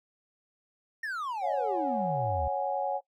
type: exponential sweep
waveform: triangle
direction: down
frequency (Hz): 1864.7 to 69.1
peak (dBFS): -30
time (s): 1.03-2.48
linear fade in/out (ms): 5
type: chord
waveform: sine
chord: C# suspended fourth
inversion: none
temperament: equal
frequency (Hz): 554.4 / 740 / 830.6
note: C#5 / F#5 / G#5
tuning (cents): 0 / 0 / 0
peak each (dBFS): -32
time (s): 1.41-3.01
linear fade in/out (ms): 50
effects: noise-tail reverb RT60 0.1 s tail -20 dB re dry